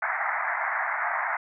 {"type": "band-pass noise", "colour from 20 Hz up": "white", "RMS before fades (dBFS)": -28, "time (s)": [0.02, 1.37], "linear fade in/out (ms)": 5, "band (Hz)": [650, 2100], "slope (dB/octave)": 96, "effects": []}